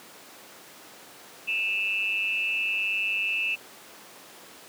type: tone with amplitude modulation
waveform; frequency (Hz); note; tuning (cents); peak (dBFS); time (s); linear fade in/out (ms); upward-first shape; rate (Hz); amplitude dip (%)
sine; 2651; E7; +9; -21; 1.47-3.56; 20; sine; 201; 75
effects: pink hiss -47 dBFS RMS until 4.68 s + high-pass 300 Hz 12 dB/octave